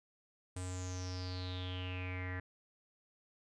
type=tone with low-pass filter sweep; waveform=square; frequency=91.5 Hz; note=F#2; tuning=19 cents flat; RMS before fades=-41 dBFS; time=0.56-2.4 s; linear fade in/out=5 ms; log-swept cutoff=8600 to 1800 Hz; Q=8.9; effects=none